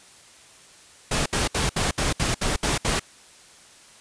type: noise bursts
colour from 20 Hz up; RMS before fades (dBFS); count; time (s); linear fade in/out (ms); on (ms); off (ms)
pink; -23; 9; 1.11-2.996; 5; 150; 67
effects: white hiss -50 dBFS RMS until 4 s + resampled to 22050 Hz